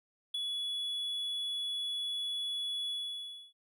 triangle tone with ADSR envelope, 3399 Hz, G#7, 39 cents sharp, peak -28 dBFS, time 0.34-3.53 s, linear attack 8 ms, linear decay 8 ms, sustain -4 dB, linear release 630 ms, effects none

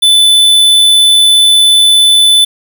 square tone, 3503 Hz, A7, 8 cents flat, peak -4 dBFS, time 0.02-2.45 s, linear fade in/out 10 ms, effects 7-bit

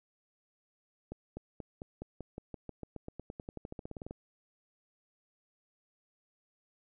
accelerating click train, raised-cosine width 2 ms, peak -28 dBFS, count 26, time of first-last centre 1.12-4.109 s, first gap 250 ms, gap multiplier 0.93, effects none

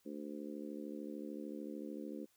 harmonic tone, 73.4 Hz, D2, in tune, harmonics 3 / 4 / 5 / 6 / 7, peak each -47 / -46 / -50 / -55 / -52 dBFS, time 0.05-2.26 s, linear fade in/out 20 ms, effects white hiss -74 dBFS RMS until 2.36 s

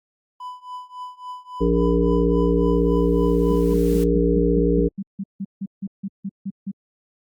triangle tone with tremolo, 998 Hz, B5, 18 cents sharp, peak -27 dBFS, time 0.4-3.74 s, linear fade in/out 5 ms, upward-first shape triangle, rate 3.6 Hz, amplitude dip 95%
harmonic tone, 58.27 Hz, A#1, in tune, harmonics 1 / 3 / 5 / 7 / 8, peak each -22 / -22 / -22 / -22 / -22 dBFS, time 1.6-4.89 s, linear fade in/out 20 ms
white noise with exponential growth, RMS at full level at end -38 dBFS, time 2.2-4.04 s, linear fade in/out 5 ms, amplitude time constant 400 ms
sine tone bursts, 196 Hz, G3, in tune, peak -24 dBFS, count 16, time 3.5-6.716 s, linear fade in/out 10 ms, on 51 ms, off 160 ms
effects Opus 48 kbps

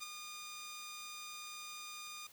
10% pulse tone with ADSR envelope, 1217 Hz, D#6, 39 cents flat, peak -32 dBFS, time 0-2.27 s, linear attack 30 ms, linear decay 13 ms, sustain -6 dB, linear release 4 ms, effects white hiss -61 dBFS RMS until 2.32 s

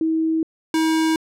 sine / square tone pair in turn, 321.3 / 319.7 Hz, E4 / D#4, -44 / +47 cents, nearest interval unison, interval 9 cents, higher first, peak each -17 dBFS, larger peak neither, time 0.01-0.43 / 0.74-1.16 s, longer neither, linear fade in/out 2 ms, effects low-pass 11000 Hz 12 dB/octave

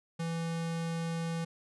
square tone, 165.9 Hz, E3, 11 cents sharp, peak -33 dBFS, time 0.19-1.45 s, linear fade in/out 10 ms, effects resampled to 24000 Hz

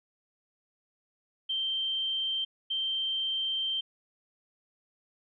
sine tone pair in turn, 3136 / 3136 Hz, G7 / G7, 0 / 0 cents, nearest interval unison, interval 0 cents, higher neither, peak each -28 dBFS, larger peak neither, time 1.49-2.45 / 2.7-3.81 s, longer second, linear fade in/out 10 ms, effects none

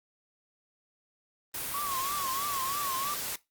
white noise, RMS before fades -35 dBFS, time 1.54-3.36 s, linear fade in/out 5 ms
triangle tone with vibrato, 1108.7 Hz, C#6, in tune, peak -30 dBFS, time 1.74-3.14 s, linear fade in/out 2 ms, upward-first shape triangle, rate 3.1 Hz, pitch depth 120 cents each way
effects noise-tail reverb RT60 0.2 s tail -19 dB re dry + Opus 32 kbps

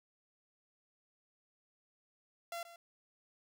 sawtooth tone with echo, 683 Hz, F5, 39 cents flat, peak -36 dBFS, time 2.52-2.63 s, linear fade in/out 2 ms, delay 130 ms, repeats 1, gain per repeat -13 dB, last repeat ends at 2.76 s, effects 13-bit

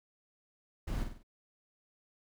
brown noise with echo, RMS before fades -36 dBFS, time 0.87-1.04 s, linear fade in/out 10 ms, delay 48 ms, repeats 4, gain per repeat -6 dB, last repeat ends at 1.232 s, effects none

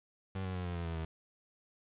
30% pulse tone with pitch steps, 95.5 / 92.83 / 90.24 / 87.73 / 85.28 / 82.9 / 80.58 Hz, G2 / F#2 / F#2 / F2 / F2 / E2 / E2, -45 / +6 / -43 / +8 / -41 / +10 / -39 cents, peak -33 dBFS, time 0.35-1.05 s, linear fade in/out 5 ms, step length 100 ms, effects resampled to 8000 Hz + 10-bit

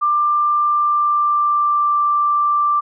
sine tone with pitch glide, 1187 to 1176.8 Hz, D6 to D6, +18 to +3 cents, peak -13 dBFS, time 0.01-2.81 s, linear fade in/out 20 ms, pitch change -15 cents, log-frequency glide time 0.6-1.98 s, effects none

